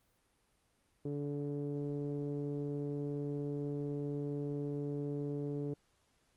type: tone with low-pass filter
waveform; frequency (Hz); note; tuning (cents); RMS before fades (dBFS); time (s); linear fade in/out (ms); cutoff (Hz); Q
sawtooth; 144.3; D3; -30; -38; 1.05-5.74; 5; 390; 4.4
effects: pink hiss -74 dBFS RMS until 6.36 s + Opus 32 kbps